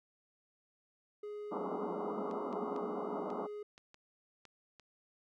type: tone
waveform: triangle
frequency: 417 Hz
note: G#4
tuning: 7 cents sharp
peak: -39 dBFS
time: 1.23-3.63 s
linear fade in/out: 5 ms
type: band-pass noise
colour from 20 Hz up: pink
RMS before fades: -40 dBFS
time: 1.51-3.47 s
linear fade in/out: 10 ms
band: 180 to 1300 Hz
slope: 96 dB/octave
type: clicks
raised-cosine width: 0.2 ms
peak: -38 dBFS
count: 8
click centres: 2.312 / 2.528 / 2.763 / 3.303 / 3.779 / 3.944 / 4.453 / 4.797 s
effects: none